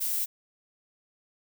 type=noise; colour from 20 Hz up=violet; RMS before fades=-29 dBFS; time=0-0.26 s; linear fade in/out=20 ms; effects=none